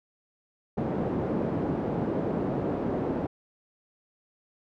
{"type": "band-pass noise", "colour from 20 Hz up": "pink", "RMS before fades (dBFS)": -29, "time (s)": [0.77, 3.27], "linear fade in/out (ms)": 10, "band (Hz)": [170, 520], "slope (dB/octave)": 12, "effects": []}